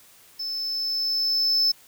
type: tone with level ramp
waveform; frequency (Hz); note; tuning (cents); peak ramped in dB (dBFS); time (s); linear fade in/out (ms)
triangle; 5260; E8; -5; -27 to -16; 0.39-1.72; 10
effects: white hiss -53 dBFS RMS until 1.87 s